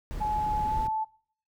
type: noise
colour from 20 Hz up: brown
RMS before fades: -35 dBFS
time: 0.11-0.87 s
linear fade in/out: 0 ms
type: tone with pitch glide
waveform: sine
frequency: 850 to 873.4 Hz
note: G#5 to A5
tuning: +40 to -13 cents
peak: -26 dBFS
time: 0.2-1.05 s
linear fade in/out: 20 ms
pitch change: +47 cents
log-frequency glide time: 0.64-0.78 s
type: click train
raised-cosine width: 5 ms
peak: -29 dBFS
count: 17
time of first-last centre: 0.44-0.883 s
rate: 36.1 Hz
effects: noise-tail reverb RT60 0.6 s tail -24 dB re dry